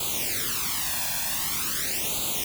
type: noise with flanger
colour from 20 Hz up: white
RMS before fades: -28 dBFS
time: 0-2.44 s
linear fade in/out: 5 ms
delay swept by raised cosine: 0.27 to 1.2 ms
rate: 0.45 Hz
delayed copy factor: +0.85
effects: none